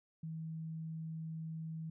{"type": "tone", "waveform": "sine", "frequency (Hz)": 160.7, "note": "E3", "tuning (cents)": -44, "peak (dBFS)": -40, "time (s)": [0.23, 1.9], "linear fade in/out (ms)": 5, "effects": []}